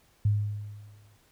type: tone with exponential decay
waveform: sine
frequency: 103.83 Hz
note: G#2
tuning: in tune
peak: -19 dBFS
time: 0.25-1.17 s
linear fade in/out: 5 ms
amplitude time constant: 200 ms
effects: pink hiss -64 dBFS RMS until 1.31 s